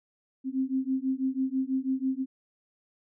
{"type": "beating tone pair", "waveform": "sine", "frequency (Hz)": [260.6, 266.7], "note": ["C4", "C4"], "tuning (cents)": [-7, 33], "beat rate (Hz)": 6.1, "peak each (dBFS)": -29, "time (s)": [0.44, 2.26], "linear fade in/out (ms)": 50, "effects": []}